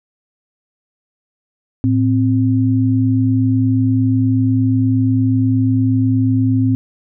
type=tone pair together; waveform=sine; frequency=109.99 / 261.6 Hz; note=A2 / C4; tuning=0 / 0 cents; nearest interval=octave + minor third; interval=1500 cents; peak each=-14 dBFS; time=1.84-6.75 s; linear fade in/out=0 ms; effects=none